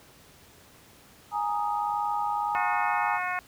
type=chord; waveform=sine; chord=Ab suspended second; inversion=none; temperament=equal; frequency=830.6 / 932.3 / 1244.5 Hz; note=Ab5 / Bb5 / Eb6; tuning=0 / 0 / 0 cents; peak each=-28 / -31 / -32 dBFS; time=1.31-3.2 s; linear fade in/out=50 ms
type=harmonic tone; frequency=362.4 Hz; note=F#4; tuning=36 cents flat; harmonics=2 / 3 / 4 / 5 / 6 / 7; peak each=-33 / -33 / -34 / -35 / -36 / -39 dBFS; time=2.55-3.39 s; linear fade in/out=0 ms
effects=pink hiss -54 dBFS RMS until 3.47 s + high-pass 60 Hz 12 dB/octave